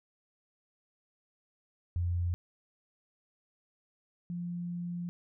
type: tone pair in turn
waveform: sine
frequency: 87.31 / 174.27 Hz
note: F2 / F3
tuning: 0 / -3 cents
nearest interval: octave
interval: 1197 cents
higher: second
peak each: -28 / -34 dBFS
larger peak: first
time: 1.96-2.34 / 4.3-5.09 s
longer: second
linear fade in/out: 0 ms
effects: none